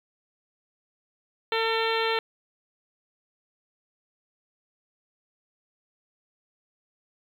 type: harmonic tone with a mistuned harmonic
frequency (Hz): 450.8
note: A4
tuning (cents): +42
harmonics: 1 / 2 / 3 / 4 / 5 / 6 / 7 / 8 / 9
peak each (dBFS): -27 / -30 / -32 / -33 / -34 / -35 / -35 / -36 / -37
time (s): 1.52-2.19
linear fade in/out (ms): 2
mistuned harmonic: 8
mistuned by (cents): -21
effects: 9-bit